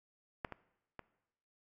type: clicks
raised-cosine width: 0.5 ms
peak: -21 / -28 / -29 dBFS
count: 3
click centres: 0.448 / 0.523 / 0.993 s
effects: noise-tail reverb RT60 0.9 s tail -20 dB re dry + AAC 64 kbps